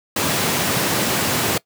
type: high-pass noise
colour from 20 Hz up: pink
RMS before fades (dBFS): -20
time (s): 0.16-1.58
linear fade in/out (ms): 5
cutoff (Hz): 110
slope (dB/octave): 24
effects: noise-tail reverb RT60 0.1 s tail -21 dB re dry